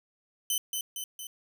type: tone with echo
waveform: 10% pulse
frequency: 3040 Hz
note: F#7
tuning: 46 cents sharp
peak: -18 dBFS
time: 0.5-0.58 s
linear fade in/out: 2 ms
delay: 230 ms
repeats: 3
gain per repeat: -4 dB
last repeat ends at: 1.27 s
effects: none